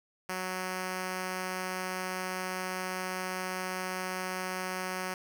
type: tone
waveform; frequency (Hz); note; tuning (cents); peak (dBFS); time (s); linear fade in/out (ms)
5% pulse; 185; F#3; 0; -22; 0.29-5.14; 2
effects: none